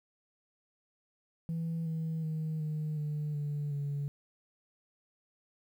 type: tone with pitch steps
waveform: sine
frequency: 164.81 / 160.95 / 157.19 / 153.51 / 149.91 / 146.41 / 142.98 Hz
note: E3 / E3 / D#3 / D#3 / D3 / D3 / D3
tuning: 0 / -41 / +18 / -23 / +36 / -5 / -46 cents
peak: -30 dBFS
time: 1.49-4.08 s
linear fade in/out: 0 ms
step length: 370 ms
effects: tanh soft clip ceiling -30 dBFS + 11-bit